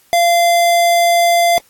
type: tone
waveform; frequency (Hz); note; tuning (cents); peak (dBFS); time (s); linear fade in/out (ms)
square; 689; F5; -24; -10; 0.13-1.58; 0
effects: white hiss -52 dBFS RMS until 1.69 s + AAC 64 kbps